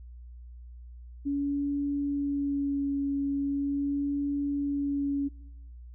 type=tone with vibrato; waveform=sine; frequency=282 Hz; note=C#4; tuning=30 cents sharp; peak=-26 dBFS; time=1.25-5.29 s; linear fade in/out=20 ms; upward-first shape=sine; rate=0.4 Hz; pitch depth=16 cents each way; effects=noise-tail reverb RT60 0.9 s tail -22 dB re dry + added 60 Hz sine -43 dBFS peak until 5.94 s